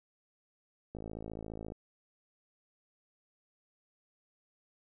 click train, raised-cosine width 2 ms, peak -29 dBFS, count 43, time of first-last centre 0.95-1.721 s, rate 54.5 Hz, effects none

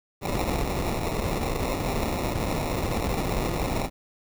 pink noise with sample-and-hold, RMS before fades -27 dBFS, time 0.21-3.9 s, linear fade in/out 50 ms, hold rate 1575 Hz, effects none

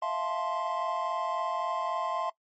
triangle chord, F major seventh, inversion third, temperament just, 654.8 / 698.5 / 873.1 / 1047.7 Hz, E5 / F5 / A5 / C6, -12 / 0 / -14 / +2 cents, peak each -33 / -34 / -35 / -30 dBFS, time 0.02-2.3 s, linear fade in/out 5 ms, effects noise-tail reverb RT60 0.1 s tail -20 dB re dry + MP3 32 kbps

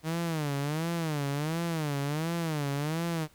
sawtooth tone with vibrato, 154.3 Hz, D#3, 14 cents flat, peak -25 dBFS, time 0.03-3.28 s, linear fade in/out 50 ms, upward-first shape sine, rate 1.4 Hz, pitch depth 170 cents each way, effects pink hiss -61 dBFS RMS until 3.34 s

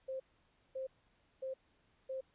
sine tone bursts, 527 Hz, C5, 12 cents sharp, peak -38 dBFS, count 4, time 0.08-2.21 s, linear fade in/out 10 ms, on 120 ms, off 550 ms, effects pink hiss -73 dBFS RMS until 2.34 s + resampled to 8000 Hz

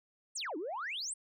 sine exponential two-way sweep, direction down then up, 9397 to 287.9 to 9397 Hz, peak -35 dBFS, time 0.35-1.14 s, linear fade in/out 10 ms, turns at 0.57 s, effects tanh soft clip ceiling -32 dBFS

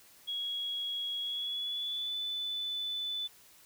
sine tone with pitch glide, 3322 to 3497 Hz, G#7 to A7, 0 to -11 cents, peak -33 dBFS, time 0.27-3.28 s, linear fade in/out 20 ms, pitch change +89 cents, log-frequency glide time 1.2-2.15 s, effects white hiss -59 dBFS RMS until 3.65 s

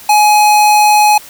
square tone, 841 Hz, G#5, 22 cents sharp, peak -6 dBFS, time 0.09-1.18 s, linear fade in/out 5 ms, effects white hiss -35 dBFS RMS until 1.29 s

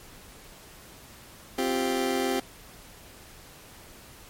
30% pulse chord, C suspended fourth, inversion none, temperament just, 261.6 / 348.8 / 392.4 Hz, C4 / F4 / G4, 0 / -2 / +2 cents, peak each -26 / -29 / -26 dBFS, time 1.58-2.4 s, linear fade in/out 5 ms, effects pink hiss -49 dBFS RMS until 4.29 s + MP3 64 kbps

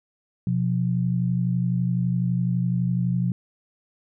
sine tone pair together, 125.4 / 177.34 Hz, B2 / F3, +27 / +27 cents, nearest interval tritone, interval 600 cents, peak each -23 dBFS, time 0.47-3.32 s, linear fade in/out 2 ms, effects none

